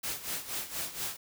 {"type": "noise with tremolo", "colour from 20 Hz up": "white", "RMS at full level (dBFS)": -34, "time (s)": [0.03, 1.17], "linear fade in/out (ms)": 10, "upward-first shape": "sine", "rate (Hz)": 4.2, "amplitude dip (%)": 75, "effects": []}